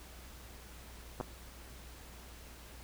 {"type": "clicks", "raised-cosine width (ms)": 1, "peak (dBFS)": -23, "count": 2, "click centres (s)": [1.202, 1.21], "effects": ["added 60 Hz sine -52 dBFS peak until 2.83 s", "pink hiss -54 dBFS RMS until 2.83 s"]}